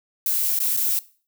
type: noise with dropouts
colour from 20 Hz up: violet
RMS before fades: -22 dBFS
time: 0.26-0.99 s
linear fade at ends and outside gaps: 1 ms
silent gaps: 0.589-0.602 / 0.766-0.773 s
effects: noise-tail reverb RT60 0.4 s tail -19 dB re dry